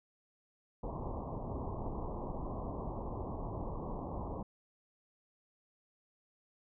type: low-pass noise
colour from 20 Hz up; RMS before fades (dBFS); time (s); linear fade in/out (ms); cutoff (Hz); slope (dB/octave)
pink; -40; 0.83-4.43; 5; 1100; 96
effects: none